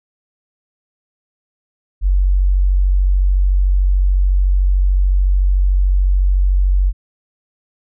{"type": "tone", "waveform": "sine", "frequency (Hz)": 46.84, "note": "F#1", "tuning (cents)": 22, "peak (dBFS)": -10, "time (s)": [2.01, 6.93], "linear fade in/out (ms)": 50, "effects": []}